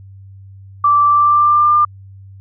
sine tone with pitch glide, 1168 to 1198.1 Hz, D6 to D6, -10 to +34 cents, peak -8 dBFS, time 0.84-1.85 s, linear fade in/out 5 ms, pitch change +44 cents, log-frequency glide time 1.06-1.74 s, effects added 97 Hz sine -35 dBFS peak until 2.4 s

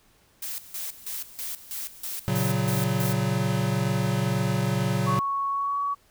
blue noise with tremolo, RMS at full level -33 dBFS, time 0.42-3.13 s, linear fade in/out 5 ms, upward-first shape square, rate 3.1 Hz, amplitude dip 80%
square chord, F# major, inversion first, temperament equal, 116.54 / 138.59 / 185 Hz, A#2 / C#3 / F#3, 0 / 0 / 0 cents, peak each -28 dBFS, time 2.28-5.19 s, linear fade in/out 0 ms
sine tone with pitch glide, 1108.7 to 1130 Hz, C#6 to C#6, 0 to +33 cents, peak -24 dBFS, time 5.06-5.95 s, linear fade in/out 20 ms, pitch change +33 cents, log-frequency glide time 5.49-5.81 s
effects pink hiss -61 dBFS RMS until 6.1 s

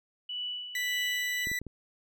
sine tone with tremolo, 2960 Hz, F#7, in tune, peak -32 dBFS, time 0.29-1.45 s, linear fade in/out 5 ms, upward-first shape sine, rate 1.7 Hz, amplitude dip 60%
40% pulse tone, 1975.5 Hz, B6, in tune, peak -29 dBFS, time 0.75-1.59 s, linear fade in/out 2 ms
clicks, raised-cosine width 3 ms, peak -28 dBFS, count 4, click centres 1.471 / 1.516 / 1.616 / 1.667 s
effects none

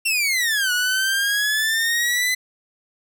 sawtooth exponential two-way sweep, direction down then up, 2755 to 1453 to 2028 Hz, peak -15 dBFS, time 0.05-2.35 s, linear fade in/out 10 ms, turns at 0.72 s, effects none

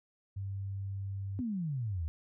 sine tone, 98 Hz, G2, in tune, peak -35 dBFS, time 0.36-1.41 s, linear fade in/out 10 ms
sine exponential sweep, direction down, 261.6 to 74.6 Hz, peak -32 dBFS, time 1.39-2.08 s, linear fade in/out 0 ms
effects none

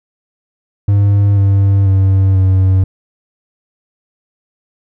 triangle tone with pitch steps, 100.9 / 98.6 / 96.2 / 94.5 Hz, G#2 / G2 / G2 / F#2, -49 / +11 / -32 / +37 cents, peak -5 dBFS, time 0.88-2.84 s, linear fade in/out 5 ms, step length 490 ms, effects none

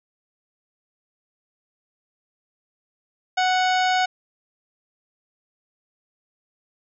harmonic tone, 740 Hz, F#5, in tune, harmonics 1 / 2 / 3 / 4 / 5 / 6 / 7 / 9, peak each -19 / -25 / -29 / -31 / -33 / -35 / -36 / -38 dBFS, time 3.37-4.06 s, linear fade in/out 10 ms, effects none

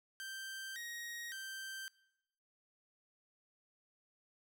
sawtooth tone with pitch steps, 1566 / 1883 / 1563 Hz, G6 / A#6 / G6, -2 / +17 / -6 cents, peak -40 dBFS, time 0.2-1.88 s, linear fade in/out 0 ms, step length 560 ms, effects noise-tail reverb RT60 0.9 s tail -23 dB re dry

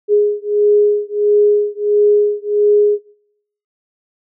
sine beating tone pair, 414.4 / 415.9 Hz, G#4 / G#4, -4 / +2 cents, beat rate 1.5 Hz, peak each -13 dBFS, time 0.08-2.99 s, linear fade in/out 50 ms, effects noise-tail reverb RT60 0.7 s tail -22 dB re dry

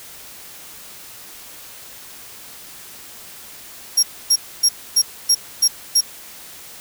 30% pulse tone bursts, 5590 Hz, F8, 1 cent sharp, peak -7 dBFS, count 7, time 3.97-6.01 s, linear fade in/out 10 ms, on 60 ms, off 270 ms, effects white hiss -39 dBFS RMS until 6.8 s

